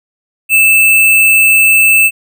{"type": "tone with sample-and-hold", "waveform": "sine", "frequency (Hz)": 2637, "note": "E7", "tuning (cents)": 0, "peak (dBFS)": -4, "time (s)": [0.49, 2.11], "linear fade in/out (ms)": 50, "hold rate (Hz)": 11025, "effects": []}